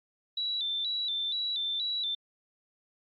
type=tone with vibrato; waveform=sine; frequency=3729 Hz; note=A#7; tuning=in tune; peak=-29 dBFS; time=0.37-2.15 s; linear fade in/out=5 ms; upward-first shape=square; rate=2.1 Hz; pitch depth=83 cents each way; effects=AAC 48 kbps